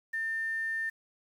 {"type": "tone with quantisation", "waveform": "sine", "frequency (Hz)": 1800, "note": "A6", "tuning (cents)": 39, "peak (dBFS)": -30, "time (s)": [0.13, 0.9], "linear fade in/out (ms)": 10, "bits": 9, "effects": []}